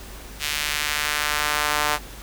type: tone with high-pass filter sweep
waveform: sawtooth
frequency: 149 Hz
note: D3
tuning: 25 cents sharp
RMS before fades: -24 dBFS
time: 0.39-1.99 s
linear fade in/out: 50 ms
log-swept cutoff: 2600 to 920 Hz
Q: 1.1
effects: added 50 Hz sine -39 dBFS peak until 2.22 s + pink hiss -41 dBFS RMS until 2.22 s